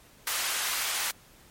pink high-pass noise, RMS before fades -30 dBFS, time 0.27-1.11 s, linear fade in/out 2 ms, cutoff 1200 Hz, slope 12 dB/octave, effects pink hiss -56 dBFS RMS until 1.5 s + MP3 64 kbps

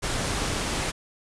pink low-pass noise, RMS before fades -28 dBFS, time 0.02-0.92 s, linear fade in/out 20 ms, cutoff 10000 Hz, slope 48 dB/octave, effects none

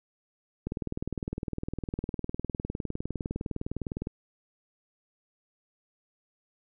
click train, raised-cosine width 3 ms, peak -19 dBFS, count 68, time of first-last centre 0.67-4.071 s, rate 19.7 Hz, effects none

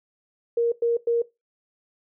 sine tone bursts, 468.5 Hz, A#4, 9 cents sharp, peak -18 dBFS, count 3, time 0.57-1.22 s, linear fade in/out 5 ms, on 150 ms, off 100 ms, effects noise-tail reverb RT60 0.2 s tail -19 dB re dry

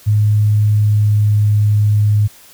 sine tone with pitch glide, 105.4 to 104.73 Hz, G#2 to G#2, +26 to +15 cents, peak -9 dBFS, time 0.06-2.28 s, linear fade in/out 20 ms, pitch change -11 cents, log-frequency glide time 0.69-1.37 s, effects white hiss -43 dBFS RMS until 2.53 s

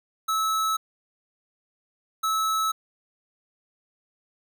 square tone pair in turn, 1300 / 1300 Hz, E6 / E6, -24 / -24 cents, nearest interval unison, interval 0 cents, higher neither, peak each -23 dBFS, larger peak neither, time 0.28-0.77 / 2.23-2.72 s, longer neither, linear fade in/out 10 ms, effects none

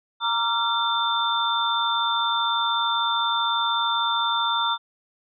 sine tone cluster, 933 / 1166 / 1372 / 3562 Hz, A#5 / D6 / F6 / A7, +1 / -13 / -31 / +21 cents, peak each -25 / -30 / -26 / -25 dBFS, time 0.2-4.78 s, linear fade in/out 50 ms, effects none

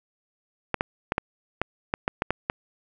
clicks, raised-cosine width 0.5 ms, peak -8 dBFS, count 10, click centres 0.743 / 0.809 / 1.121 / 1.181 / 1.616 / 1.939 / 2.079 / 2.221 / 2.306 / 2.499 s, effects none

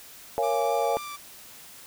sine chord, Bb minor seventh, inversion none, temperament equal with one note detuned, 466.2 / 554.4 / 686.5 / 830.6 Hz, Bb4 / Db5 / F5 / Ab5, 0 / 0 / -30 / 0 cents, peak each -28 dBFS, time 0.38-0.97 s, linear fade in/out 0 ms
sawtooth tone with vibrato, 1174.7 Hz, D6, in tune, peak -32 dBFS, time 0.42-1.17 s, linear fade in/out 20 ms, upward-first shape triangle, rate 3.8 Hz, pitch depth 15 cents each way
effects white hiss -47 dBFS RMS until 1.86 s

